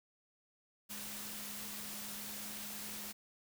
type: tone in noise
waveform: sine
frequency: 207.7 Hz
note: G#3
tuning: in tune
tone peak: -53 dBFS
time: 0.89-3.13 s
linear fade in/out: 20 ms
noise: white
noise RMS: -45 dBFS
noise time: 0.89-3.13 s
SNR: -11 dB
effects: none